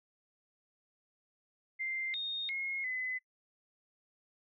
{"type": "tone with pitch steps", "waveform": "sine", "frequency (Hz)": [2092, 3696, 2158, 2021], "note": ["C7", "A#7", "C#7", "B6"], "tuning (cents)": [-1, -16, -47, 39], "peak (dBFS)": -34, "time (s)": [1.79, 3.19], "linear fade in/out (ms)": 20, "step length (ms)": 350, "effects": ["noise-tail reverb RT60 0.1 s tail -21 dB re dry"]}